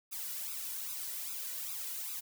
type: noise with flanger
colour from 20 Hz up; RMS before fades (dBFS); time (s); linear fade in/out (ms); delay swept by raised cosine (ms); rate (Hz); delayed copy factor
blue; -40; 0.11-2.21; 20; 0.79 to 2.09; 2.5; +0.9
effects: none